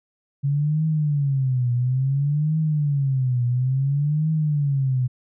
sine tone with vibrato, 138.59 Hz, C#3, in tune, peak -18 dBFS, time 0.43-5.08 s, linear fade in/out 20 ms, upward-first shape triangle, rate 0.58 Hz, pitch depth 240 cents each way, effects none

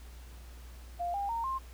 sine tone with pitch steps, 698.5 / 802.4 / 921.7 / 1058.7 Hz, F5 / G5 / A#5 / C6, 0 / +40 / -20 / +20 cents, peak -31 dBFS, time 0.99-1.59 s, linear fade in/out 20 ms, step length 150 ms, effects added 60 Hz sine -46 dBFS peak until 1.73 s + pink hiss -57 dBFS RMS until 1.73 s

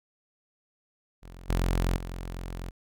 sawtooth tone with level steps, 44 Hz, F1, 14 cents sharp, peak -40 / -20 / -31 dBFS, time 1.22-2.71 s, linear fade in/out 20 ms, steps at 1.49 / 1.96 s, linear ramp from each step 2 ms, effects none

